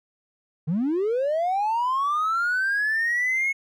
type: linear sweep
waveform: triangle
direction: up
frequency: 142.4 to 2195 Hz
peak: -18 dBFS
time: 0.67-3.53 s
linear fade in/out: 20 ms
effects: tanh soft clip ceiling -17 dBFS